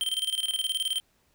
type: tone with tremolo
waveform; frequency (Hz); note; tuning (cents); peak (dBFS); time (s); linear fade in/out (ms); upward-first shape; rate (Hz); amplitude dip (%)
square; 3136; G7; 0; -25; 0.01-1; 0; square; 19; 75
effects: pink hiss -68 dBFS RMS until 1.34 s